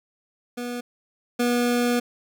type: tone pair in turn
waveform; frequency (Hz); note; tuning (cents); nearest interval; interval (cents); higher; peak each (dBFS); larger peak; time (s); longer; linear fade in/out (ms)
25% pulse; 243.1 / 242.1; B3 / B3; -27 / -34; unison; 7; first; -25 / -16; second; 0.57-0.81 / 1.39-2; second; 10
effects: none